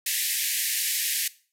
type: band-pass noise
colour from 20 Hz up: white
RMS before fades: -27 dBFS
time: 0.06-1.28 s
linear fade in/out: 5 ms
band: 1700 to 15000 Hz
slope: 96 dB/octave
effects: noise-tail reverb RT60 0.4 s tail -19 dB re dry